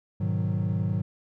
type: chord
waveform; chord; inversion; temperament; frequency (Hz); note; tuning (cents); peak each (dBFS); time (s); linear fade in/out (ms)
triangle; G# minor seventh; none; equal; 103.83 / 123.47 / 155.56 / 185; G#2 / B2 / D#3 / F#3; 0 / 0 / 0 / 0; -25 / -30 / -28 / -28; 0.2-1.02; 10
effects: tanh soft clip ceiling -14 dBFS